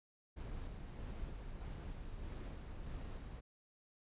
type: noise with tremolo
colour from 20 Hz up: brown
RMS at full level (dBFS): -45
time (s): 0.36-3.41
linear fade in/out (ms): 20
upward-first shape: square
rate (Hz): 1.6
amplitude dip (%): 25
effects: resampled to 8000 Hz